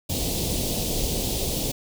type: band-stop noise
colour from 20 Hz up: pink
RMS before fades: -26 dBFS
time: 0.09-1.72 s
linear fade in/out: 10 ms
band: 670 to 3100 Hz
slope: 24 dB/octave
effects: none